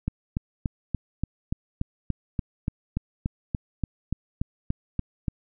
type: click train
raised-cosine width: 5 ms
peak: -13 dBFS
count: 19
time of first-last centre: 0.08-5.282 s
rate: 3.46 Hz
effects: none